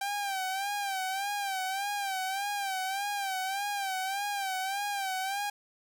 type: tone with vibrato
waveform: sawtooth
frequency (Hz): 784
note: G5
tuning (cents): 0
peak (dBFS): -27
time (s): 0.01-5.5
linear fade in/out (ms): 5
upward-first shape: sine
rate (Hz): 1.7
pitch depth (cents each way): 78
effects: 11-bit